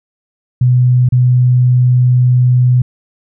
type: tone with dropouts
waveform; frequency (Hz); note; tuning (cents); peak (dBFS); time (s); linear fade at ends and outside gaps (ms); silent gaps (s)
sine; 125; B2; +21; -6; 0.61-2.82; 5; 1.089-1.122
effects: none